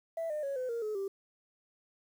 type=tone with pitch steps; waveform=sine; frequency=659.3 / 604.6 / 554.4 / 508.4 / 466.2 / 427.5 / 392 Hz; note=E5 / D#5 / C#5 / C5 / A#4 / A4 / G4; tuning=0 / -50 / 0 / -50 / 0 / -50 / 0 cents; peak=-31 dBFS; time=0.17-1.08 s; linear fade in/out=5 ms; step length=130 ms; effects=tanh soft clip ceiling -30 dBFS + 10-bit